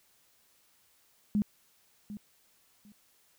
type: tone with echo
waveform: sine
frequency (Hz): 207.7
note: G#3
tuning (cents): 0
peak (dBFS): -24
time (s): 1.35-1.42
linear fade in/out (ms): 0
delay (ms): 750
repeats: 2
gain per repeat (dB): -14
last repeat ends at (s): 2.92
effects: white hiss -67 dBFS RMS until 3.38 s